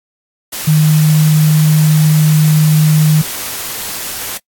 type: tone in noise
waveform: sine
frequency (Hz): 154.2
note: D#3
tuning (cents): -15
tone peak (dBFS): -6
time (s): 0.67-3.22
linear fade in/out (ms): 10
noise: white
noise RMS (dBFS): -22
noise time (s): 0.52-4.38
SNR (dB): +13
effects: noise-tail reverb RT60 0.1 s tail -23 dB re dry + AAC 64 kbps